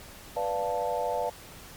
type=chord; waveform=sine; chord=B half-diminished seventh; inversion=none; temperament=equal; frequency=493.9 / 587.3 / 698.5 / 880 Hz; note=B4 / D5 / F5 / A5; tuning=0 / 0 / 0 / 0 cents; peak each=-32 dBFS; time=0.36-1.3 s; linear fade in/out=10 ms; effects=pink hiss -47 dBFS RMS until 1.76 s + MP3 96 kbps